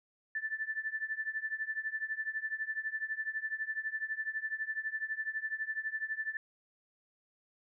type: tone with tremolo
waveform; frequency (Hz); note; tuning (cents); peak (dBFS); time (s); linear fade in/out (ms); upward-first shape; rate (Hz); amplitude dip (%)
sine; 1760; A6; 0; -30; 0.35-6.37; 2; triangle; 12; 95
effects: none